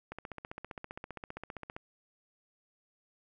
click train, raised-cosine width 0.5 ms, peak -26 dBFS, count 26, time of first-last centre 0.12-1.765 s, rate 15.2 Hz, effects none

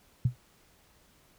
sine tone with exponential decay, 123.47 Hz, B2, in tune, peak -18 dBFS, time 0.25-0.36 s, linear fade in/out 5 ms, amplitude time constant 22 ms, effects pink hiss -63 dBFS RMS until 1.38 s

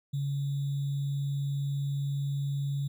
sine tone with sample-and-hold, 140.3 Hz, C#3, 21 cents sharp, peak -28 dBFS, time 0.13-2.88 s, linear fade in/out 10 ms, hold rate 3675 Hz, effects none

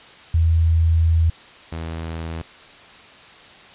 sine / sawtooth tone pair in turn, 82 / 81.66 Hz, E2 / E2, -9 / -16 cents, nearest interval unison, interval 7 cents, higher first, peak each -13 / -23 dBFS, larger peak first, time 0.34-1.3 / 1.72-2.42 s, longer first, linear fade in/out 5 ms, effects white hiss -44 dBFS RMS until 3.74 s + resampled to 8000 Hz

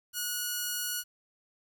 5% pulse tone, 1454 Hz, F#6, 31 cents flat, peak -20 dBFS, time 0.13-1.04 s, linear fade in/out 50 ms, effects 10-bit

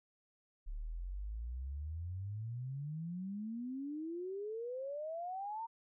sine exponential sweep, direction up, 34.65 to 930 Hz, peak -39 dBFS, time 0.66-5.67 s, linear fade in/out 20 ms, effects none

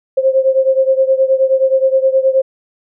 sine beating tone pair, 527 / 536.5 Hz, C5 / C5, +12 / +43 cents, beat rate 9.5 Hz, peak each -11 / -14 dBFS, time 0.17-2.42 s, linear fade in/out 10 ms, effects none

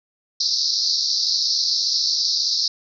pink band-pass noise, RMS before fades -21 dBFS, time 0.4-2.68 s, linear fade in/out 5 ms, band 4100 to 5600 Hz, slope 96 dB/octave, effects none

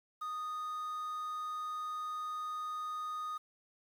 triangle tone with quantisation, 1240 Hz, D#6, 6 cents flat, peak -35 dBFS, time 0.21-3.38 s, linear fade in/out 10 ms, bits 10, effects none

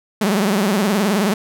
sawtooth tone with vibrato, 201.8 Hz, G#3, 49 cents flat, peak -11 dBFS, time 0.21-1.34 s, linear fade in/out 5 ms, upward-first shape triangle, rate 19 Hz, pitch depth 190 cents each way, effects none

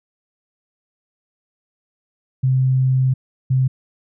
sine tone pair in turn, 130.4 / 130.4 Hz, C3 / C3, -5 / -5 cents, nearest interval unison, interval 0 cents, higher neither, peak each -13 dBFS, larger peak neither, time 2.43-3.14 / 3.5-3.68 s, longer first, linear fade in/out 10 ms, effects none

